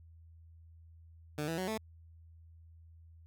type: tone with pitch steps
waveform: 15% pulse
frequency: 150 / 164.3 / 185.9 / 219.5 Hz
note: D3 / E3 / F#3 / A3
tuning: +37 / -5 / +8 / -4 cents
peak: -28 dBFS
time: 1.38-1.776 s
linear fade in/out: 2 ms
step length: 99 ms
effects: added 82 Hz sine -54 dBFS peak until 3.26 s